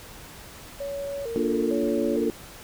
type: tone with vibrato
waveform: sine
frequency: 509 Hz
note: C5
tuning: 48 cents flat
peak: -29 dBFS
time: 0.8-2.3 s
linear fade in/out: 5 ms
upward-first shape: square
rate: 1.1 Hz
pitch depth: 170 cents each way
type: chord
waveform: sine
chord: Bb major seventh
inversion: none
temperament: equal with one note detuned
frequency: 233.1 / 292.6 / 349.2 / 440 Hz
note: Bb3 / D4 / F4 / A4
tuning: 0 / -6 / 0 / 0 cents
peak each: -28 dBFS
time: 1.36-2.3 s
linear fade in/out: 0 ms
effects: pink hiss -44 dBFS RMS until 2.63 s